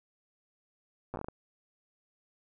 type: slowing click train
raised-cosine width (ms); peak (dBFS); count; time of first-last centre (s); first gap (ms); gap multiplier
1; -24; 8; 1.14-1.285; 8; 1.31
effects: none